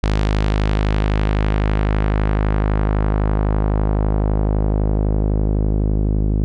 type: tone with low-pass filter sweep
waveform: sawtooth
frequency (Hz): 51.91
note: G#1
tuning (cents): 0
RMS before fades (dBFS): -17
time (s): 0.03-6.44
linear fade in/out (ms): 0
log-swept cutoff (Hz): 5000 to 320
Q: 0.94
effects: none